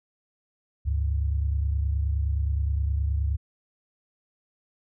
sine tone pair together, 71.4 / 100.97 Hz, D2 / G#2, -48 / -48 cents, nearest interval tritone, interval 600 cents, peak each -23 / -30 dBFS, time 0.85-3.37 s, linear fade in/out 20 ms, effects none

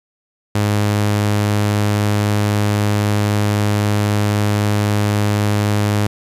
sawtooth tone, 103.83 Hz, G#2, in tune, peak -10 dBFS, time 0.55-6.07 s, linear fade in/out 5 ms, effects resampled to 32000 Hz + 8-bit

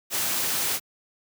white noise, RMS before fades -26 dBFS, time 0.1-0.8 s, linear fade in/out 50 ms, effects high-pass 100 Hz 12 dB/octave

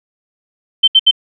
sine tone bursts, 3100 Hz, G7, 20 cents flat, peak -4 dBFS, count 3, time 0.83-1.112 s, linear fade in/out 10 ms, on 48 ms, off 69 ms, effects none

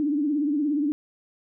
sine tone with vibrato, 293.7 Hz, D4, in tune, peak -21 dBFS, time 0-0.92 s, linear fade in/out 0 ms, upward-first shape triangle, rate 17 Hz, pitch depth 120 cents each way, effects none

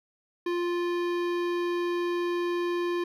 sine tone with hard clipping, 349.2 Hz, F4, in tune, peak -28 dBFS, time 0.46-3.04 s, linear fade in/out 5 ms, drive 17 dB, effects none

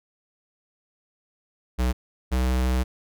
square tone pair in turn, 62.2 / 63.36 Hz, B1 / B1, +13 / +45 cents, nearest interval unison, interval 32 cents, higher second, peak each -21 dBFS, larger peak neither, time 1.78-1.93 / 2.31-2.84 s, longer second, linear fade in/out 20 ms, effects none

